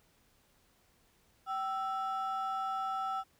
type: ring-modulated tone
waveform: triangle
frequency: 1046.5 Hz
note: C6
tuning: in tune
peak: -27 dBFS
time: 1.46-3.24 s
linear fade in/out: 50 ms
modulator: 275 Hz
effects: tanh soft clip ceiling -25 dBFS + pink hiss -69 dBFS RMS until 3.39 s